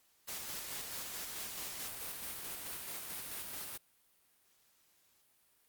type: noise with tremolo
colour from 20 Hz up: white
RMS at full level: -42 dBFS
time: 0.27-3.78 s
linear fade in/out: 20 ms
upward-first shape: square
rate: 4.6 Hz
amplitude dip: 25%
effects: white hiss -71 dBFS RMS until 5.68 s + Opus 48 kbps